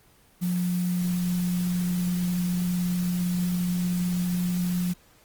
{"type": "tone in noise", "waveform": "sine", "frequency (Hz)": 178.1, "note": "F3", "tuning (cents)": 34, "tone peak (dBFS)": -23, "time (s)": [0.41, 4.94], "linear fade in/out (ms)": 20, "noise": "white", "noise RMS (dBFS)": -40, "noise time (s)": [0.41, 4.94], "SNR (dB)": 14, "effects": ["pink hiss -58 dBFS RMS until 5.24 s", "Opus 24 kbps"]}